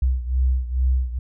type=beating tone pair; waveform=sine; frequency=63.2 / 65.5 Hz; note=B1 / C2; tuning=+41 / +2 cents; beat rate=2.3 Hz; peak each=-19 / -23 dBFS; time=0.02-1.19 s; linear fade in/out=5 ms; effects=none

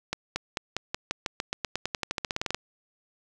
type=accelerating click train; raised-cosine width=0.2 ms; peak=-11 dBFS; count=23; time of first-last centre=0.13-2.546 s; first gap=230 ms; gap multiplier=0.92; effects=none

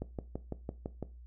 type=click train; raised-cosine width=2 ms; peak=-23 dBFS; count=7; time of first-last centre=0.02-1.027 s; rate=5.96 Hz; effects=noise-tail reverb RT60 0.3 s tail -17 dB re dry + added 60 Hz sine -48 dBFS peak until 1.26 s

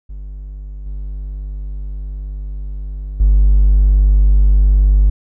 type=tone with level steps; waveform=triangle; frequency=49.42 Hz; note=G1; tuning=15 cents sharp; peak=-24 / -20 / -4 dBFS; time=0.09-5.1 s; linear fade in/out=10 ms; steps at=0.86 / 3.2 s; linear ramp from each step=5 ms; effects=tanh soft clip ceiling -2 dBFS

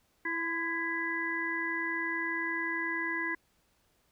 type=harmonic tone with a mistuned harmonic; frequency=331.4 Hz; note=E4; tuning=9 cents sharp; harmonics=1 / 3 / 5 / 6; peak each=-38 / -39 / -35 / -34 dBFS; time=0.25-3.35 s; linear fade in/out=5 ms; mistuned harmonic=3; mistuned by=+33 cents; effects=pink hiss -71 dBFS RMS until 4.11 s

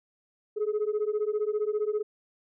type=beating tone pair; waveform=sine; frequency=415.6 / 430.6 Hz; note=G#4 / A4; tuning=+1 / -37 cents; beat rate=15 Hz; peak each=-27 dBFS; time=0.56-2.03 s; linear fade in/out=20 ms; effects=tanh soft clip ceiling -22 dBFS

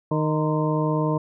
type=harmonic tone with a mistuned harmonic; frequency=154.5 Hz; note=D#3; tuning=12 cents flat; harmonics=1 / 2 / 3 / 4 / 6 / 7; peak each=-23 / -26 / -28 / -29 / -31 / -31 dBFS; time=0.11-1.18 s; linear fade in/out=5 ms; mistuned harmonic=7; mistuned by=-72 cents; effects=none

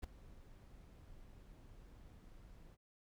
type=noise with ADSR envelope; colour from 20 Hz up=brown; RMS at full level=-38 dBFS; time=0.02-2.77 s; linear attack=20 ms; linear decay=7 ms; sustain=-20 dB; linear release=36 ms; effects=none

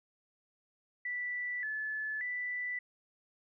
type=tone with pitch steps; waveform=sine; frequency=1969 / 1729 / 1979 Hz; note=B6 / A6 / B6; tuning=-6 / -31 / +3 cents; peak=-34 dBFS; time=1.05-2.79 s; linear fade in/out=5 ms; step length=580 ms; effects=none

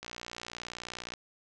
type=click train; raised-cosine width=0.2 ms; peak=-22 dBFS; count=67; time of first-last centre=0.03-1.137 s; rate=59.6 Hz; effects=resampled to 22050 Hz + 10-bit

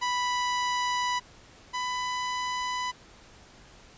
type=tone pair in turn; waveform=sawtooth; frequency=987.8 / 997 Hz; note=B5 / B5; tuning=0 / +16 cents; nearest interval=unison; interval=16 cents; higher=second; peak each=-22 / -25 dBFS; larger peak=first; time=0.01-1.2 / 1.73-2.92 s; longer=neither; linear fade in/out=20 ms; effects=pink hiss -53 dBFS RMS until 3.97 s + resampled to 16000 Hz

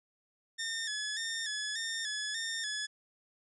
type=tone with vibrato; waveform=15% pulse; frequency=1760 Hz; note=A6; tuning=in tune; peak=-28 dBFS; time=0.58-2.87 s; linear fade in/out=20 ms; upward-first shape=square; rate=1.7 Hz; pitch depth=57 cents each way; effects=resampled to 24000 Hz

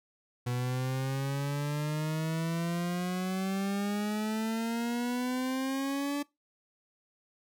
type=exponential sweep; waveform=40% pulse; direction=up; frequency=121.9 to 289.3 Hz; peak=-29 dBFS; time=0.46-6.23 s; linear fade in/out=10 ms; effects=noise-tail reverb RT60 0.2 s tail -22 dB re dry

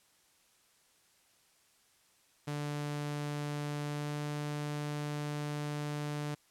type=tone with pitch glide; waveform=sawtooth; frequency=146.83 to 147.77 Hz; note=D3 to D3; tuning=0 to +11 cents; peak=-31 dBFS; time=2.47-6.35 s; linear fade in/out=10 ms; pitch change=+11 cents; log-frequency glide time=3.86-4.18 s; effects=white hiss -68 dBFS RMS until 6.5 s + low-pass 11000 Hz 12 dB/octave

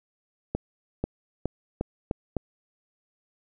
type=accelerating click train; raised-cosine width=2 ms; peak=-13 dBFS; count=6; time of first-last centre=0.55-2.367 s; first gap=490 ms; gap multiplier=0.85; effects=none

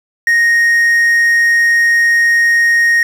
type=tone with quantisation; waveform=triangle; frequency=1864.7 Hz; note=A#6; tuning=in tune; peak=-6 dBFS; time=0.27-3.03 s; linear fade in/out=2 ms; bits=6; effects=none

